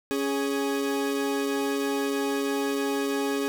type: tone pair together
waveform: 40% pulse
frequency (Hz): 277.9 / 415.3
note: C#4 / G#4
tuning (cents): +4 / 0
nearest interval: perfect fifth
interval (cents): 696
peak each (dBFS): -27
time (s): 0.11-3.48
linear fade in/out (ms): 0
effects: none